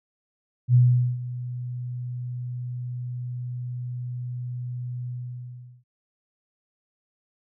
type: tone with ADSR envelope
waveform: sine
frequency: 123.47 Hz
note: B2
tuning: in tune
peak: -12 dBFS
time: 0.68-5.84 s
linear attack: 65 ms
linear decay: 430 ms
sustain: -17 dB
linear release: 760 ms
effects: none